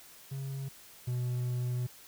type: tone pair in turn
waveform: triangle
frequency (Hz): 135.9 / 123.68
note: C#3 / B2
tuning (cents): -34 / +3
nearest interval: major second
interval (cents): 163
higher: first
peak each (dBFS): -33 / -28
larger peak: second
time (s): 0.31-0.69 / 1.07-1.87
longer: second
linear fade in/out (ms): 10
effects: white hiss -54 dBFS RMS until 2.07 s